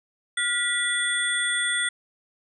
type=tone cluster; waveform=sine; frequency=1423 / 1947 / 3447 / 8550 Hz; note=F6 / B6 / A7 / C9; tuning=+32 / -25 / -36 / +36 cents; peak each=-29 / -26 / -28 / -29 dBFS; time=0.37-1.89 s; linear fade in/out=5 ms; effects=none